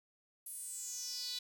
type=tone with high-pass filter sweep; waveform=sawtooth; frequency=493.9 Hz; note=B4; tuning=in tune; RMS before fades=-43 dBFS; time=0.46-1.39 s; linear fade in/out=5 ms; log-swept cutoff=11000 to 3900 Hz; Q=6.2; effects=none